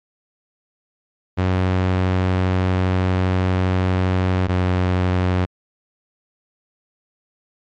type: tone pair in turn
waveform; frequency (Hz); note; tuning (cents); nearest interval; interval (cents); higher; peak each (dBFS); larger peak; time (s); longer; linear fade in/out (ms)
sawtooth; 92.5 / 91.28; F#2 / F#2; 0 / -23; unison; 23; first; -12; neither; 1.37-4.48 / 4.48-5.46; first; 20
effects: low-pass 3000 Hz 12 dB/octave + MP3 64 kbps